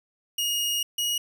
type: tone pair in turn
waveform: sawtooth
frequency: 2867 / 2894 Hz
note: F7 / F#7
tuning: +45 / -39 cents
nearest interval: unison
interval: 16 cents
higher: second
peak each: -21 dBFS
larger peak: neither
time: 0.38-0.83 / 0.98-1.18 s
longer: first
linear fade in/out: 5 ms
effects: none